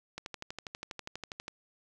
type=click train; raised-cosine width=0.2 ms; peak=-22 dBFS; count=17; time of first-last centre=0.18-1.481 s; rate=12.3 Hz; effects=none